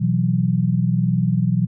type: chord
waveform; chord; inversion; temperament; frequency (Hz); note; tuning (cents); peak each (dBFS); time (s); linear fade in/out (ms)
sine; B suspended fourth; none; equal; 123.47 / 164.81 / 185; B2 / E3 / F#3; 0 / 0 / 0; -20; 0-1.67; 20
effects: none